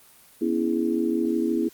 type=chord; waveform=sine; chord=C# minor seventh; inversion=third; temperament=equal with one note detuned; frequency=243.7 / 277.2 / 329.6 / 415.3 Hz; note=B3 / C#4 / E4 / G#4; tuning=-23 / 0 / 0 / 0 cents; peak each=-26 / -30 / -24 / -30 dBFS; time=0.41-1.69 s; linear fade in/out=10 ms; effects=white hiss -53 dBFS RMS until 1.73 s + Opus 24 kbps